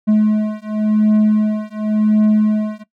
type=beating tone pair; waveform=triangle; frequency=213.2 / 214.12 Hz; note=G#3 / A3; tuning=+46 / -47 cents; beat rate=0.92 Hz; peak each=-13 dBFS; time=0.07-2.84 s; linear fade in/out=20 ms; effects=noise-tail reverb RT60 0.1 s tail -19 dB re dry